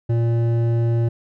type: tone with hard clipping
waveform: sine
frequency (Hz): 116.54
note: A#2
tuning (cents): 0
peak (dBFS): -18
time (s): 0.09-1.09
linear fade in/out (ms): 10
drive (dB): 10
effects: none